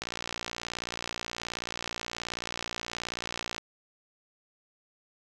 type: click train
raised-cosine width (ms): 0.2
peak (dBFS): -16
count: 210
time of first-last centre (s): 0.02-3.58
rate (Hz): 58.7
effects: none